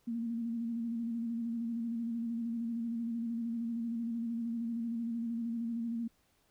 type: tone with vibrato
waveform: sine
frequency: 231.8 Hz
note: A#3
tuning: 10 cents flat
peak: -33 dBFS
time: 0.07-6.08 s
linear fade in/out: 10 ms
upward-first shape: square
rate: 13 Hz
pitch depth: 31 cents each way
effects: pink hiss -72 dBFS RMS until 6.5 s